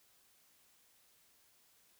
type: silence
effects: white hiss -69 dBFS RMS until 1.99 s